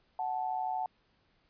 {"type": "tone pair together", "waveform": "sine", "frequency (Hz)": [742, 875.3], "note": ["F#5", "A5"], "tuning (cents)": [5, -9], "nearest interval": "minor third", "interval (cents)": 286, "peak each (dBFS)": [-33, -35], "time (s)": [0.19, 0.86], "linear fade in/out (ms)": 2, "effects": ["pink hiss -71 dBFS RMS until 1.49 s", "resampled to 11025 Hz"]}